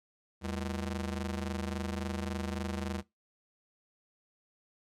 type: ring-modulated tone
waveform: sawtooth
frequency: 138.59 Hz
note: C#3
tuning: in tune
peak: -27 dBFS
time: 0.41-3.03 s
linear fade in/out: 50 ms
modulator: 57.5 Hz
effects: noise-tail reverb RT60 0.2 s tail -22 dB re dry + low-pass 10000 Hz 12 dB/octave